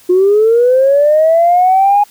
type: linear sweep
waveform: sine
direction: up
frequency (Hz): 354 to 830.6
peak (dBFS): -5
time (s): 0.09-2.04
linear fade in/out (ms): 10
effects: tanh soft clip ceiling -1 dBFS + white hiss -44 dBFS RMS until 2.1 s